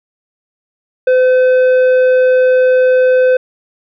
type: tone with tanh clipping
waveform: sine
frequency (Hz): 510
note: C5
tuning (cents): -44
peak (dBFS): -8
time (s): 1.07-3.37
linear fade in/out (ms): 5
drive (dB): 8
effects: none